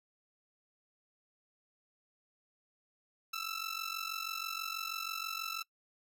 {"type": "ring-modulated tone", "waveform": "15% pulse", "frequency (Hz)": 1326, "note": "E6", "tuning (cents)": 10, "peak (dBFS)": -28, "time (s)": [3.33, 5.63], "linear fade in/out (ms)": 5, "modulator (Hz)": 23.1, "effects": ["noise-tail reverb RT60 0.1 s tail -24 dB re dry"]}